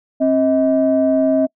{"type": "tone pair together", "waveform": "sine", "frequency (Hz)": [267.1, 634.8], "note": ["C4", "D#5"], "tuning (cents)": [36, 35], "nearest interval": "octave + minor third", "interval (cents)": 1499, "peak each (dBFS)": -14, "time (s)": [0.2, 1.47], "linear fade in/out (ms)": 20, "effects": ["noise-tail reverb RT60 0.1 s tail -26 dB re dry", "tanh soft clip ceiling -5 dBFS"]}